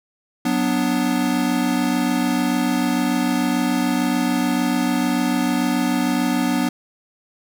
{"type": "chord", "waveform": "square", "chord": "B minor", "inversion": "second", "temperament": "equal", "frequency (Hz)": [185, 246.9, 293.7], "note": ["F#3", "B3", "D4"], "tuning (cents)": [0, 0, 0], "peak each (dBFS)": [-26, -21, -23], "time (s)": [0.45, 6.69], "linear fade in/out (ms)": 5, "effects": []}